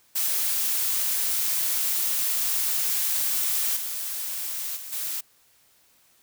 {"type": "noise with level steps", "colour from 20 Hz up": "blue", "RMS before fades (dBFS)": [-25, -31, -38, -30], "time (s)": [0.15, 5.21], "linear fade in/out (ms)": 10, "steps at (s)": [3.76, 4.76, 4.92], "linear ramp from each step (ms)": 10, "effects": ["white hiss -61 dBFS RMS until 6.22 s"]}